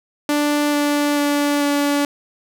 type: tone with pitch steps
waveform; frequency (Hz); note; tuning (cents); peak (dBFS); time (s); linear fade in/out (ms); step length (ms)
sawtooth; 293.7 / 291.5 / 289.3 / 287.2; D4 / D4 / D4 / D4; 0 / -13 / -26 / -39; -12; 0.29-2.05; 2; 440
effects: none